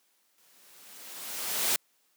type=noise with exponential growth; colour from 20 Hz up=white; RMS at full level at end=-25 dBFS; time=0.38-1.76 s; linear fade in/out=2 ms; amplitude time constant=300 ms; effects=white hiss -70 dBFS RMS until 2.16 s + high-pass 200 Hz 12 dB/octave